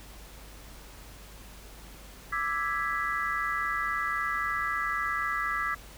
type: chord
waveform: sine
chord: E dominant seventh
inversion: third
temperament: equal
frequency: 1174.7 / 1318.5 / 1661.2 / 1975.5 Hz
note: D6 / E6 / G#6 / B6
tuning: 0 / 0 / 0 / 0 cents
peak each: -33 dBFS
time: 2.32-5.75 s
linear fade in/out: 10 ms
effects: added 50 Hz sine -48 dBFS peak until 5.97 s + pink hiss -50 dBFS RMS until 5.97 s